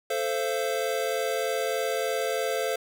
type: chord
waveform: square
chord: F major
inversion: first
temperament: equal with one note detuned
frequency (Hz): 440 / 523.3 / 680.9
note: A4 / C5 / F5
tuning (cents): 0 / 0 / -44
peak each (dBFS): -31 / -30 / -32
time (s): 0.1-2.76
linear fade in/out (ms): 5
effects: none